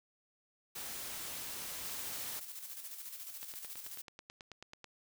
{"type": "noise", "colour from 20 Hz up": "white", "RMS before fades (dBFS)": -43, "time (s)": [0.75, 2.4], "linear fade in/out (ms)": 10}
{"type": "noise with tremolo", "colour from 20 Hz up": "blue", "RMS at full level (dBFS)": -45, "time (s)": [1.84, 4.02], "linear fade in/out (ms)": 10, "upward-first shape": "square", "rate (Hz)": 14, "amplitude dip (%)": 45}
{"type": "click train", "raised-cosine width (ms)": 0.2, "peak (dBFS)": -31, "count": 14, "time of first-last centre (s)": [3.43, 4.843], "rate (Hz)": 9.2}
{"effects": []}